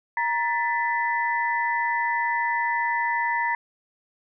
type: tone cluster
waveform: sine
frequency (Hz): 940 / 1765 / 1997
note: A#5 / A6 / B6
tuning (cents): +14 / +5 / +19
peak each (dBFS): -24 / -28 / -28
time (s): 0.17-3.55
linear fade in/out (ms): 2
effects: none